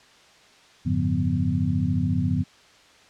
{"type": "tone cluster", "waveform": "sine", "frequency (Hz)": [91, 105.2, 144.9, 177.7, 249], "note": ["F#2", "G#2", "D3", "F3", "B3"], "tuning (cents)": [-28, 23, -23, 30, 14], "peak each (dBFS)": -27, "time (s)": [0.85, 2.44], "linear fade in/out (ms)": 20, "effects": ["white hiss -53 dBFS RMS until 3.09 s", "low-pass 5000 Hz 12 dB/octave"]}